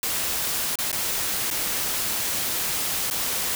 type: noise with dropouts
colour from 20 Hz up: white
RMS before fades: -26 dBFS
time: 0.03-3.55 s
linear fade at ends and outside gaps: 1 ms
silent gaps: 0.756-0.787 / 0.916-0.928 / 1.503-1.511 / 3.101-3.11 s
effects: none